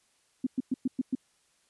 sine tone bursts, 257.9 Hz, C4, 25 cents flat, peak -24 dBFS, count 6, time 0.44-1.152 s, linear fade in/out 5 ms, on 27 ms, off 110 ms, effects white hiss -69 dBFS RMS until 1.69 s + resampled to 24000 Hz

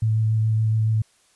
sine tone with vibrato, 110 Hz, A2, in tune, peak -17 dBFS, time 0.02-1.02 s, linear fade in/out 5 ms, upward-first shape sine, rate 7.1 Hz, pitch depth 13 cents each way, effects white hiss -60 dBFS RMS until 1.35 s + resampled to 24000 Hz

